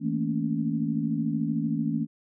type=tone cluster; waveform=sine; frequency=161.1 / 219.7 / 233 / 280.4 Hz; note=E3 / A3 / A#3 / C#4; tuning=-39 / -2 / -1 / +20 cents; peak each=-30 dBFS; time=0-2.07 s; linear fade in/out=50 ms; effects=none